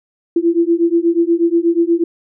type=beating tone pair; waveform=sine; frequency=334 / 342.3 Hz; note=E4 / F4; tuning=+23 / -35 cents; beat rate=8.3 Hz; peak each=-14 dBFS; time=0.36-2.04 s; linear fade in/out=5 ms; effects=none